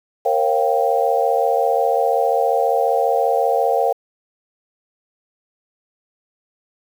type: chord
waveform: sine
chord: G half-diminished seventh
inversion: first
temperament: equal with one note detuned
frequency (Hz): 466.2 / 541.1 / 698.5 / 784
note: Bb4 / Db5 / F5 / G5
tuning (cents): 0 / -42 / 0 / 0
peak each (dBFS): -20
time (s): 0.25-3.93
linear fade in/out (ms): 10
effects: 7-bit